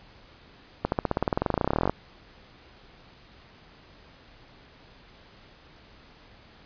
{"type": "accelerating click train", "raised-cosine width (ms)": 1, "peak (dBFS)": -9, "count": 27, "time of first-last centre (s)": [0.85, 1.896], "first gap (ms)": 71, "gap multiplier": 0.95, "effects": ["pink hiss -53 dBFS RMS until 6.65 s", "resampled to 11025 Hz"]}